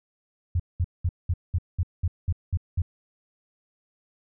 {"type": "tone bursts", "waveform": "sine", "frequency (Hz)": 87.31, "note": "F2", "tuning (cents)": 0, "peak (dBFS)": -20, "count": 10, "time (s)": [0.55, 2.82], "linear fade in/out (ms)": 5, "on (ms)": 47, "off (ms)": 200, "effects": []}